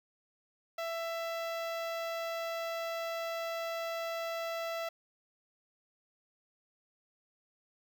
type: tone with notch filter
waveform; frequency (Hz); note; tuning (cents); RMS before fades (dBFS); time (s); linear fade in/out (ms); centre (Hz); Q
sawtooth; 665; E5; +15; -37; 0.78-4.89; 5; 9400; 0.65
effects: none